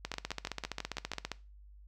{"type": "two click trains", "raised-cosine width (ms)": 0.2, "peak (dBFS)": [-19, -18], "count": [7, 20], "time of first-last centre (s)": [[0.14, 1.135], [0.05, 1.317]], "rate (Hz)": [6.03, 15], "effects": ["noise-tail reverb RT60 0.3 s tail -19 dB re dry", "added 50 Hz sine -52 dBFS peak until 1.87 s"]}